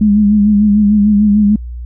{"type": "tone with vibrato", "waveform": "sine", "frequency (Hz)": 207.7, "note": "G#3", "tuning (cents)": 0, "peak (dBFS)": -6, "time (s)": [0.01, 1.56], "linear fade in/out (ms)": 5, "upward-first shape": "sine", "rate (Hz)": 6.7, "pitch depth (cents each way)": 46, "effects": ["added 60 Hz sine -22 dBFS peak until 1.85 s"]}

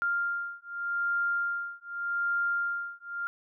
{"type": "beating tone pair", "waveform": "sine", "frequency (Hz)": [1396.9, 1397.74], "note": ["F6", "F6"], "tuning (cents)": [0, 1], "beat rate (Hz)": 0.84, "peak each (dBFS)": [-31, -31], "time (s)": [0.02, 3.27], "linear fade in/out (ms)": 0, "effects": []}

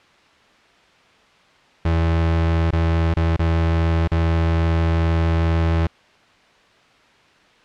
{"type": "tone with dropouts", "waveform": "35% pulse", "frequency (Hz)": 82.41, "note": "E2", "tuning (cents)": 0, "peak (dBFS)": -14, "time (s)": [1.85, 5.87], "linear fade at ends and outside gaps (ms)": 5, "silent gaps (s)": [[2.708, 2.727], [3.14, 3.166], [3.366, 3.392], [4.076, 4.116]], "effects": ["white hiss -52 dBFS RMS until 7.64 s", "low-pass 3000 Hz 12 dB/octave"]}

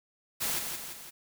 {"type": "noise with echo", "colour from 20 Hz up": "white", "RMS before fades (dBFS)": -31, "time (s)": [0.4, 0.6], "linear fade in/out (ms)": 20, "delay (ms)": 170, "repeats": 3, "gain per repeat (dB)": -5, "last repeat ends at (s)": 1.11, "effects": []}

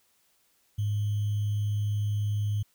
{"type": "tone with sample-and-hold", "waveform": "sine", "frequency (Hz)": 103.83, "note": "G#2", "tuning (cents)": 0, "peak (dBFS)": -25, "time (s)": [0.78, 2.63], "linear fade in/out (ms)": 10, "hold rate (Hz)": 3150, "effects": ["white hiss -68 dBFS RMS until 2.74 s"]}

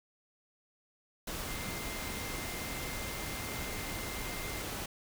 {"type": "tone in noise", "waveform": "sine", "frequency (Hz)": 2093, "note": "C7", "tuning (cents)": 0, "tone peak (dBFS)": -46, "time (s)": [1.47, 4.62], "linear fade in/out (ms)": 5, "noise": "pink", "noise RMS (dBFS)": -39, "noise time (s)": [1.27, 4.86], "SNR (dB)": -10, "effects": []}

